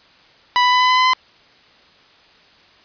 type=tone with pitch steps; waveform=sawtooth; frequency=987.8 / 993.5 / 999.3 / 1005.1 / 1010.9 / 1016.7 / 1022.6 Hz; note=B5 / B5 / B5 / B5 / B5 / B5 / C6; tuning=0 / +10 / +20 / +30 / +40 / +50 / -40 cents; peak=-8 dBFS; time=0.56-1.134 s; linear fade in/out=0 ms; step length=82 ms; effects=white hiss -50 dBFS RMS until 2.84 s + resampled to 11025 Hz